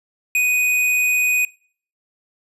sine tone with tanh clipping, 2489 Hz, D#7, in tune, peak -16 dBFS, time 0.35-1.45 s, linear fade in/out 2 ms, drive 18 dB, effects noise-tail reverb RT60 0.5 s tail -23 dB re dry + resampled to 32000 Hz

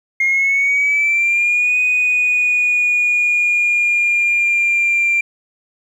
sine linear two-way sweep, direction up then down, 2131 to 2489 to 2370 Hz, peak -11 dBFS, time 0.2-5.21 s, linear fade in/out 5 ms, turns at 1.79 s, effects tanh soft clip ceiling -9 dBFS + 8-bit

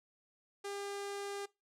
sawtooth tone with low-pass filter, 401.4 Hz, G4, 41 cents sharp, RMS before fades -42 dBFS, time 0.64-1.46 s, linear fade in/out 10 ms, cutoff 9300 Hz, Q 1.2, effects noise-tail reverb RT60 0.2 s tail -20 dB re dry

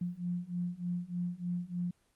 sine beating tone pair, 174.61 / 177.91 Hz, F3 / F3, 0 / +32 cents, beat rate 3.3 Hz, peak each -37 / -36 dBFS, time 0.01-1.91 s, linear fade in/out 5 ms, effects pink hiss -72 dBFS RMS until 2.15 s + Opus 24 kbps

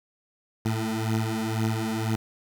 20% pulse beating tone pair, 110 / 112 Hz, A2 / A2, 0 / +31 cents, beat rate 2 Hz, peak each -22 / -24 dBFS, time 0.65-2.16 s, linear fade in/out 10 ms, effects 8-bit

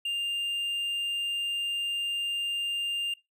triangle tone, 2800 Hz, F7, 4 cents sharp, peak -26 dBFS, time 0.05-3.14 s, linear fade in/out 5 ms, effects noise-tail reverb RT60 0.2 s tail -20 dB re dry

